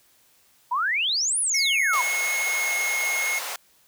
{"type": "exponential two-way sweep", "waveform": "sine", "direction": "up then down", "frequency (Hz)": [923, 10548, 923], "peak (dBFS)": -21, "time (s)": [0.71, 2.02], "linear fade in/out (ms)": 10, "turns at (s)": 1.4}
{"type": "tone with pitch glide", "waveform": "square", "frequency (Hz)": [2182, 2163], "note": ["C#7", "C#7"], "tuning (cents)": [-28, -43], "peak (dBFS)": -24, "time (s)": [1.54, 3.39], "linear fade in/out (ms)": 5, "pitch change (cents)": -15, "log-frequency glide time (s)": [1.75, 2.92]}
{"type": "high-pass noise", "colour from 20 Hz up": "pink", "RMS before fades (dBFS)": -32, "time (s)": [1.93, 3.56], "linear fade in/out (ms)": 2, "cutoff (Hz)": 590, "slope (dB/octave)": 24}
{"effects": ["white hiss -60 dBFS RMS until 3.87 s"]}